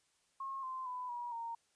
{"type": "tone with pitch steps", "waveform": "sine", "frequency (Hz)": [1080, 1039, 999.6, 961.6, 925.1], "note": ["C#6", "C6", "B5", "B5", "A#5"], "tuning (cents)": [-45, -12, 21, -46, -13], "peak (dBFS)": -39, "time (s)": [0.4, 1.55], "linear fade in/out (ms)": 5, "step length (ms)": 230, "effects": ["white hiss -75 dBFS RMS until 1.75 s", "resampled to 22050 Hz"]}